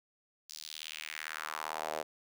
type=tone with high-pass filter sweep; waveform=sawtooth; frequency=77.78 Hz; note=D#2; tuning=in tune; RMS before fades=-41 dBFS; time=0.49-2.03 s; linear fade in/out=10 ms; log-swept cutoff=5300 to 550 Hz; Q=2.4; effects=none